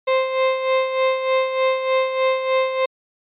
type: tone with tremolo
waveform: 35% pulse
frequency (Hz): 523.3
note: C5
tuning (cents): 0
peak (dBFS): -13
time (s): 0.07-2.86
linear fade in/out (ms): 10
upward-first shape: sine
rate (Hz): 3.3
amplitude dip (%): 60
effects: resampled to 8000 Hz